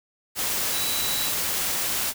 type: tone in noise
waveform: sine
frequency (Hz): 3934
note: B7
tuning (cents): -7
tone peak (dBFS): -30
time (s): 0.71-1.32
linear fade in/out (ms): 50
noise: white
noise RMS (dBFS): -26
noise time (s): 0.35-2.14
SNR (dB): -7
effects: none